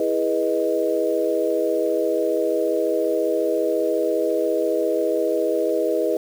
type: chord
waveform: sine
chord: E major seventh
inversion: none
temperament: equal with one note detuned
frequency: 329.6 / 415.3 / 489.9 / 622.3 Hz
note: E4 / G#4 / B4 / D#5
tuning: 0 / 0 / -14 / 0 cents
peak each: -25 / -24 / -23 / -24 dBFS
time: 0-6.17 s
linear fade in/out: 2 ms
effects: 7-bit

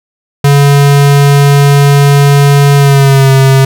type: tone with pitch glide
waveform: square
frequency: 141.8 to 134.46 Hz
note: C#3 to C3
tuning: +40 to +48 cents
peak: -3 dBFS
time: 0.44-3.65 s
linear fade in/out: 5 ms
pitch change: -92 cents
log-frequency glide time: 2.76-3.3 s
effects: none

